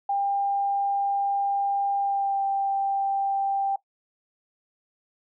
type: tone with pitch glide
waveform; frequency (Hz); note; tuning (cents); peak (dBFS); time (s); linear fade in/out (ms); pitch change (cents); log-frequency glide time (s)
sine; 798 to 787.9; G5 to G5; +31 to +9; -22; 0.09-3.76; 5; -22; 2-2.42
effects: noise-tail reverb RT60 0.1 s tail -18 dB re dry